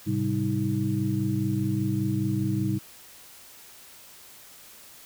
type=tone cluster; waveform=sine; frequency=108.1 / 133.1 / 196.9 / 315.6 Hz; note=A2 / C3 / G3 / D#4; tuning=-30 / +30 / +8 / +25 cents; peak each=-29 dBFS; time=0.06-2.79 s; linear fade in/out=20 ms; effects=white hiss -49 dBFS RMS until 5.05 s